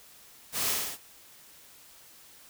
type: noise with echo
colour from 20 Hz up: white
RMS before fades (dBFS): -31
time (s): 0.52-0.76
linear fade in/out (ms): 50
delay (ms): 55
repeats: 4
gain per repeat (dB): -2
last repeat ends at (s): 0.98
effects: white hiss -54 dBFS RMS until 2.49 s